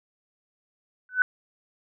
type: tone with exponential growth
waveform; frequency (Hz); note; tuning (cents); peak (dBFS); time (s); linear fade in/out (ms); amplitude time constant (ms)
sine; 1502; F#6; +26; -12; 1.09-1.22; 1; 27
effects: none